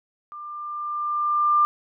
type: tone with level ramp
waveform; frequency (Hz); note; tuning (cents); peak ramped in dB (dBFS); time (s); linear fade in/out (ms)
sine; 1193; D6; +27; -35 to -14; 0.32-1.65; 0
effects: none